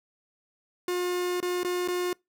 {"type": "tone with dropouts", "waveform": "45% pulse", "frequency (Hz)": 357.8, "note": "F4", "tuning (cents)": 42, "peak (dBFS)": -26, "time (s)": [0.88, 2.13], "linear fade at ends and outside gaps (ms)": 2, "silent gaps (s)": [[1.403, 1.427], [1.633, 1.647], [1.877, 1.884]], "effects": ["noise-tail reverb RT60 0.2 s tail -25 dB re dry"]}